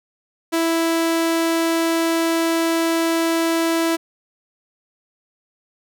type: tone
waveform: sawtooth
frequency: 330 Hz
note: E4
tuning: 2 cents sharp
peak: -13 dBFS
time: 0.52-3.97 s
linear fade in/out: 20 ms
effects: none